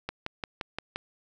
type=click train; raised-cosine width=0.3 ms; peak=-16 dBFS; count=6; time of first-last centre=0.09-0.96 s; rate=5.75 Hz; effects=none